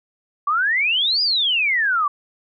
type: exponential two-way sweep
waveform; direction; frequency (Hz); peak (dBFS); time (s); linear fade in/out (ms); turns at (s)
sine; up then down; 1127 to 5000 to 1127; -16; 0.47-2.08; 5; 1.22
effects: none